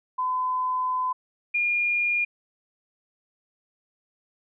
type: tone pair in turn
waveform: sine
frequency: 1015 / 2420 Hz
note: B5 / D#7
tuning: +47 / -49 cents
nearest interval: octave + minor third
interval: 1504 cents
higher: second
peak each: -23 / -21 dBFS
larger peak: second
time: 0.18-1.13 / 1.54-2.25 s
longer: first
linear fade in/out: 10 ms
effects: none